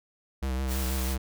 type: tone with vibrato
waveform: square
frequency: 65.41 Hz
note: C2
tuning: in tune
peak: -28 dBFS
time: 0.42-1.18 s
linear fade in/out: 10 ms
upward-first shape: sine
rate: 6.2 Hz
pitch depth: 44 cents each way
type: high-pass noise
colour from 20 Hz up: white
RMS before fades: -37 dBFS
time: 0.67-1.17 s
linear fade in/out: 50 ms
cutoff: 850 Hz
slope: 96 dB/octave
effects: none